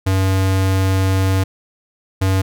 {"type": "tone pair in turn", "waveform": "square", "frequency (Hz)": [95.3, 95.3], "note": ["G2", "G2"], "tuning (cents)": [-48, -48], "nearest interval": "unison", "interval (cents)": 0, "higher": "neither", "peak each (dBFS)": -14, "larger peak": "neither", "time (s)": [[0.06, 1.44], [2.21, 2.42]], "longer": "first", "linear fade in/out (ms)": 10, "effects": []}